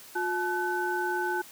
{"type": "tone cluster", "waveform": "sine", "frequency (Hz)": [357.5, 862, 1507], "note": ["F4", "A5", "F#6"], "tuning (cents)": [41, -36, 31], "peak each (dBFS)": -31, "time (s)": [0.15, 1.42], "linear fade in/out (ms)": 10, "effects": ["white hiss -49 dBFS RMS until 1.51 s", "high-pass 100 Hz 12 dB/octave"]}